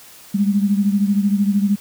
sine beating tone pair, 199.3 / 212.3 Hz, G3 / G#3, +29 / +38 cents, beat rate 13 Hz, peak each -15 / -20 dBFS, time 0.34-1.76 s, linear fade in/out 10 ms, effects white hiss -43 dBFS RMS until 1.8 s

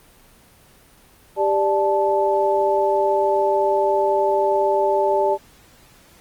sine tone cluster, 394.4 / 591 / 873 Hz, G4 / D5 / A5, +11 / +11 / -14 cents, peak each -20 dBFS, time 1.36-5.38 s, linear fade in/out 50 ms, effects pink hiss -51 dBFS RMS until 6.2 s + Opus 24 kbps

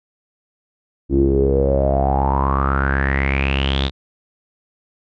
sawtooth tone with low-pass filter sweep, 67.9 Hz, C#2, 35 cents flat, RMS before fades -17 dBFS, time 1.09-3.91 s, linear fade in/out 50 ms, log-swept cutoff 310 to 3800 Hz, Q 9.5, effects none

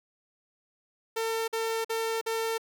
sawtooth tone bursts, 451 Hz, A4, 43 cents sharp, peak -24 dBFS, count 4, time 1.16-2.581 s, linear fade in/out 10 ms, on 320 ms, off 47 ms, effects none

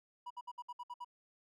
triangle tone bursts, 974 Hz, B5, 24 cents flat, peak -40 dBFS, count 8, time 0.26-1.047 s, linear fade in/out 10 ms, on 45 ms, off 61 ms, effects none

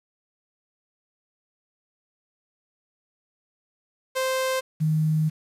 sawtooth / sine tone pair in turn, 522 / 156 Hz, C5 / D#3, -4 / +5 cents, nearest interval octave + major sixth, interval 2091 cents, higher first, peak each -19 dBFS, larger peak neither, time 4.15-4.61 / 4.8-5.3 s, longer second, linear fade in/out 20 ms, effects resampled to 32000 Hz + 8-bit

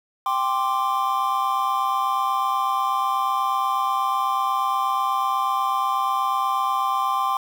triangle chord, G suspended fourth, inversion none, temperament equal with one note detuned, 787.2 / 1046.5 / 1174.7 Hz, G5 / C6 / D6, +7 / 0 / 0 cents, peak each -24 / -21 / -23 dBFS, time 0.26-7.37 s, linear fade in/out 2 ms, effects 7-bit

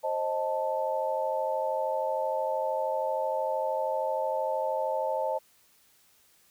sine chord, A diminished, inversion first, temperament equal with one note detuned, 529.3 / 622.3 / 880 Hz, C5 / Eb5 / A5, +20 / 0 / 0 cents, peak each -31 dBFS, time 0.03-5.39 s, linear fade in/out 20 ms, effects white hiss -63 dBFS RMS until 6.5 s

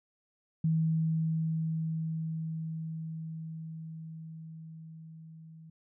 sine tone with level ramp, 160.7 Hz, E3, 44 cents flat, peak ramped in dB -24 to -48 dBFS, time 0.64-5.7 s, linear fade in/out 5 ms, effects none

